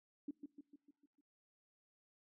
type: tone with echo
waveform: sine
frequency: 289.1 Hz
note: D4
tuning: 27 cents flat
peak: -40 dBFS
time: 0.28-0.31 s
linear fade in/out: 5 ms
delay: 150 ms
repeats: 6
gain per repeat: -5 dB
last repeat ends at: 1.21 s
effects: noise-tail reverb RT60 1.0 s tail -25 dB re dry